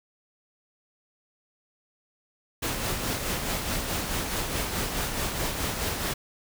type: noise with tremolo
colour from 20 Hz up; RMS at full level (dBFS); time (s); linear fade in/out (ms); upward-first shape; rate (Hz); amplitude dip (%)
pink; -28; 2.62-6.14; 10; sine; 4.7; 40
effects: none